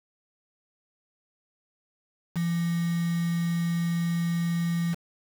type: tone with quantisation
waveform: sine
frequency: 169.7 Hz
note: F3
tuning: 49 cents flat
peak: -24 dBFS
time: 2.35-4.95 s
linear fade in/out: 20 ms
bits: 6
effects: none